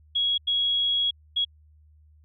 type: tone bursts at uneven times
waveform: sine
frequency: 3322 Hz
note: G#7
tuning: in tune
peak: -21 dBFS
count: 3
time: 0.15-0.38 / 0.47-1.11 / 1.36-1.45 s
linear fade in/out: 10 ms
effects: added 76 Hz sine -53 dBFS peak until 2.24 s